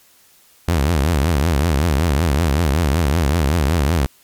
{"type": "tone with vibrato", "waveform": "sawtooth", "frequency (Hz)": 76.7, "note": "D#2", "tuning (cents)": -24, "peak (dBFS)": -10, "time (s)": [0.68, 4.06], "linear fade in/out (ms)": 0, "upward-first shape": "triangle", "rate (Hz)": 5.3, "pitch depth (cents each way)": 290, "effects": ["white hiss -52 dBFS RMS until 4.23 s", "MP3 96 kbps"]}